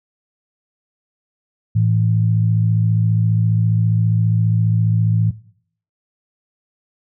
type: tone pair together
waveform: sine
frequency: 110 / 164.81 Hz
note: A2 / E3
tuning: 0 / 0 cents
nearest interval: perfect fifth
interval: 700 cents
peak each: -13 / -20 dBFS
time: 1.75-5.31 s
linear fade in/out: 10 ms
effects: noise-tail reverb RT60 0.6 s tail -18 dB re dry